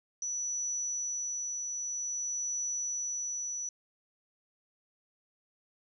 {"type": "tone with tremolo", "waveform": "sine", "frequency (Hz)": 5920, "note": "F#8", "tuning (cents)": 0, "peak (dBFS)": -31, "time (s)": [0.22, 3.69], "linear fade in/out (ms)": 2, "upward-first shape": "triangle", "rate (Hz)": 0.52, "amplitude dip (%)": 30, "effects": []}